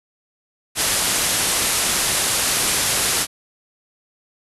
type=low-pass noise; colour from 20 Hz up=white; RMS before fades=-20 dBFS; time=0.75-3.27 s; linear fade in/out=50 ms; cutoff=12000 Hz; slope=96 dB/octave; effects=none